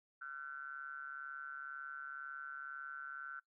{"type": "ring-modulated tone", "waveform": "triangle", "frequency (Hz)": 71, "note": "C#2", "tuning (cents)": 42, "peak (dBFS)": -39, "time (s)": [0.21, 3.4], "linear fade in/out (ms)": 10, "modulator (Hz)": 1440, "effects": ["noise-tail reverb RT60 0.1 s tail -21 dB re dry"]}